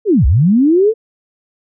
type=linear two-way sweep; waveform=sine; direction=down then up; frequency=460 to 54.4 to 460 Hz; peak=-7 dBFS; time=0.05-0.94 s; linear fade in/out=50 ms; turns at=0.26 s; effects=none